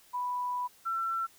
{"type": "tone pair in turn", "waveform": "sine", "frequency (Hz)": [987.8, 1346.3], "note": ["B5", "E6"], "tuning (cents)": [0, 36], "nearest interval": "perfect fourth", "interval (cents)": 536, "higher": "second", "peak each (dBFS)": [-30, -29], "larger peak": "second", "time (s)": [[0.13, 0.68], [0.85, 1.27]], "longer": "first", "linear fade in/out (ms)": 20, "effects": ["white hiss -60 dBFS RMS until 1.38 s"]}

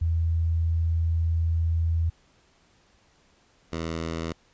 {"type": "tone pair in turn", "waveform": ["sine", "10% pulse"], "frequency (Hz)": [82.5, 81.98], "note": ["E2", "E2"], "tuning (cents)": [2, -9], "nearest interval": "unison", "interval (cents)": 11, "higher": "first", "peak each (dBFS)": -21, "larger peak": "neither", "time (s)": [[0.01, 2.1], [3.72, 4.33]], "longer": "first", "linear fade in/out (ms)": 10, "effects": ["pink hiss -62 dBFS RMS until 4.53 s", "resampled to 16000 Hz"]}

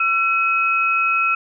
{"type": "tone pair together", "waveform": "sine", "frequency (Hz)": [1350, 2548], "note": ["E6", "D#7"], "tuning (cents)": [41, 41], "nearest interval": "major seventh", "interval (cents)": 1100, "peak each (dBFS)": -18, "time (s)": [0, 1.35], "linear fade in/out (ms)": 5, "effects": []}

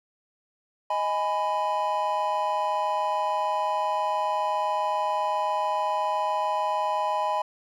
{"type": "chord", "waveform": "triangle", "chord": "G# minor", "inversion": "second", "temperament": "just", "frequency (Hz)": [623, 830.6, 996.7], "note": ["D#5", "G#5", "B5"], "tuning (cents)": [2, 0, 16], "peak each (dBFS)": [-28, -26, -25], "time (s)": [0.9, 7.42], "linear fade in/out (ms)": 5, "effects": []}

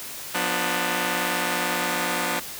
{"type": "chord", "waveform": "5% pulse", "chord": "B diminished", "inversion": "second", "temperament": "just", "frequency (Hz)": [177.8, 246.9, 296.3], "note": ["F3", "B3", "D4"], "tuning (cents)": [31, 0, 15], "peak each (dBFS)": -17, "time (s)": [0.34, 2.4], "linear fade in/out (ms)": 10, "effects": ["white hiss -36 dBFS RMS until 2.59 s"]}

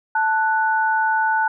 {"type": "tone pair together", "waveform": "sine", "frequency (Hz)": [880, 1480], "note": ["A5", "F#6"], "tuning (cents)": [0, 0], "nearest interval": "major sixth", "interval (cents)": 900, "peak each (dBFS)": [-18, -20], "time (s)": [0.15, 1.48], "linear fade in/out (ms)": 5, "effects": []}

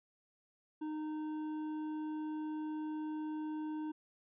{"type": "tone with hard clipping", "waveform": "sine", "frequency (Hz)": 308, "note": "D#4", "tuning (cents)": -17, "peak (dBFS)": -39, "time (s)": [0.81, 3.92], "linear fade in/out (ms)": 10, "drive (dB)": 7, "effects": ["resampled to 8000 Hz"]}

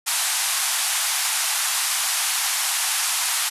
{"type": "band-pass noise", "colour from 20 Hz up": "white", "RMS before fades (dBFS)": -23, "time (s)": [0.06, 3.5], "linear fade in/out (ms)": 20, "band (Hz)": [730, 12000], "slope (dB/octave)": 48, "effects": ["resampled to 32000 Hz"]}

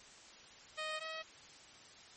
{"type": "tone pair in turn", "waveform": "10% pulse", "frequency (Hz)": [622.3, 638.3], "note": ["D#5", "D#5"], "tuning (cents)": [0, 44], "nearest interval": "unison", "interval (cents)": 44, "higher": "second", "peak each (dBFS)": [-30, -33], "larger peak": "first", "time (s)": [[0.77, 1], [1, 1.23]], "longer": "neither", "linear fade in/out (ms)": 20, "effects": ["white hiss -57 dBFS RMS until 2.16 s", "MP3 32 kbps"]}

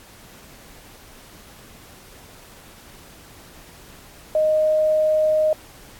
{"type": "tone", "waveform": "sine", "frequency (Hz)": 620, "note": "D#5", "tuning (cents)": -6, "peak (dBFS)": -15, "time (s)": [4.35, 5.53], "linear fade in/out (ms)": 2, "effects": ["pink hiss -46 dBFS RMS until 5.99 s", "AAC 64 kbps"]}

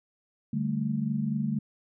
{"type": "chord", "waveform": "sine", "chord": "D suspended fourth", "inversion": "none", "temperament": "equal", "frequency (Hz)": [146.83, 196, 220], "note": ["D3", "G3", "A3"], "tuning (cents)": [0, 0, 0], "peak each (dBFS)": [-31, -32, -29], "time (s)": [0.53, 1.59], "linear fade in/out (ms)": 5, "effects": []}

